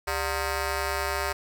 10% pulse ring-modulated tone, 329.6 Hz, E4, in tune, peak -15 dBFS, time 0.07-1.33 s, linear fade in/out 10 ms, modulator 260 Hz, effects none

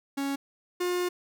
45% pulse tone pair in turn, 277.2 / 357.2 Hz, C#4 / F4, 0 / +39 cents, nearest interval major third, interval 439 cents, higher second, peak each -28 / -26 dBFS, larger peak second, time 0.17-0.36 / 0.8-1.09 s, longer second, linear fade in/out 10 ms, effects none

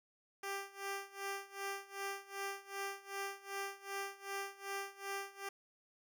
10% pulse tone with tremolo, 394.9 Hz, G4, 13 cents sharp, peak -30 dBFS, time 0.43-5.49 s, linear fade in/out 5 ms, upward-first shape sine, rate 2.6 Hz, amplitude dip 90%, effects none

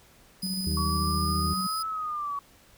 sawtooth tone, 4986 Hz, D#8, 3 cents sharp, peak -29 dBFS, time 0.42-1.83 s, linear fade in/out 10 ms
sine tone with tremolo, 188.1 Hz, F#3, 29 cents sharp, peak -29 dBFS, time 0.43-1.67 s, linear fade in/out 5 ms, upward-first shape square, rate 14 Hz, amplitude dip 40%
harmonic tone, 77.78 Hz, D#2, in tune, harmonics 1 / 2 / 4 / 5, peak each -28 / -34 / -40 / -42 dBFS, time 0.66-1.54 s, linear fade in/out 10 ms
sine linear two-way sweep, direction up then down, 1121 to 1308 to 1121 Hz, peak -29 dBFS, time 0.77-2.39 s, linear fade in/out 2 ms, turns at 1.86 s
effects pink hiss -57 dBFS RMS until 2.77 s

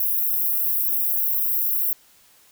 white high-pass noise, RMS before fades -22 dBFS, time 0-1.93 s, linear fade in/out 2 ms, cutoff 12000 Hz, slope 48 dB/octave, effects white hiss -55 dBFS RMS until 2.51 s

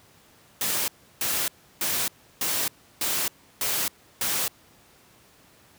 white noise bursts, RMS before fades -26 dBFS, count 7, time 0.61-4.48 s, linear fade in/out 2 ms, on 270 ms, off 330 ms, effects pink hiss -56 dBFS RMS until 5.78 s + high-pass 80 Hz 12 dB/octave

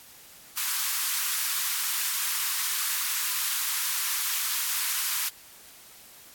white high-pass noise, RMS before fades -28 dBFS, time 0.57-5.29 s, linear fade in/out 5 ms, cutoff 970 Hz, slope 48 dB/octave, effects white hiss -50 dBFS RMS until 6.34 s + AAC 64 kbps

